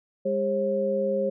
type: tone cluster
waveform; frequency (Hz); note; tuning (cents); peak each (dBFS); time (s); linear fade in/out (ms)
sine; 202.8 / 402.1 / 540; G#3 / G4 / C#5; -41 / +44 / -45; -30 / -30 / -24; 0.25-1.3; 10
effects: none